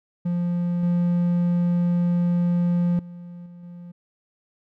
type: tone with level steps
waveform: triangle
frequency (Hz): 174.61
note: F3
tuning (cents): 0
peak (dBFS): -19 / -16 / -34 / -38 / -35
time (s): 0.25-3.92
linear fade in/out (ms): 10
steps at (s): 0.83 / 2.99 / 3.46 / 3.63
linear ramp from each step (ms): 2
effects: none